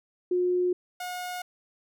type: tone pair in turn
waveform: sine / sawtooth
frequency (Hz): 359.7 / 721.9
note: F#4 / F#5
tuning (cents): -49 / -43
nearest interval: octave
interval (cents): 1206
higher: second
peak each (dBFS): -22 / -29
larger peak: first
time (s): 0.31-0.73 / 1-1.42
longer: neither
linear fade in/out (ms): 5
effects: none